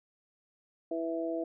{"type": "harmonic tone", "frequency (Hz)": 164.81, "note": "E3", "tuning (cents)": 0, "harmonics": [2, 3, 4], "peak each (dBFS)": [-34, -38, -35], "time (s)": [0.91, 1.44], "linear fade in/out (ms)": 5, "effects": []}